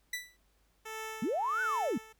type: tone with exponential decay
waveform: sawtooth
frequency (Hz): 1975.5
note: B6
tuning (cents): 0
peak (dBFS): -28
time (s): 0.13-0.37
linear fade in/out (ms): 5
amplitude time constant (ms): 52
type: tone with tremolo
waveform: 10% pulse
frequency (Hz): 440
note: A4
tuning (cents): 0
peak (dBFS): -30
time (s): 0.85-2.13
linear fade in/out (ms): 10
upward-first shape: sine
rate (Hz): 1.4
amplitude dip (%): 80
type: linear two-way sweep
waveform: sine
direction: up then down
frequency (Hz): 180.8 to 1541 to 180.8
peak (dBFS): -29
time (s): 1.22-1.98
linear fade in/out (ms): 5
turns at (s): 1.62
effects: added 50 Hz sine -70 dBFS peak until 2.19 s + pink hiss -73 dBFS RMS until 2.19 s